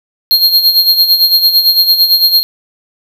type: tone with tremolo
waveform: square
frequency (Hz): 4229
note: C8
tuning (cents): +18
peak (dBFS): -4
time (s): 0.31-2.43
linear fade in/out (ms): 0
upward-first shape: sine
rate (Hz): 8.9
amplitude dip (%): 65
effects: none